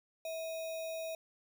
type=tone with sample-and-hold; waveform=sine; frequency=648 Hz; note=E5; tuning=30 cents flat; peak=-37 dBFS; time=0.25-1.15 s; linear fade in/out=2 ms; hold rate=3150 Hz; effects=none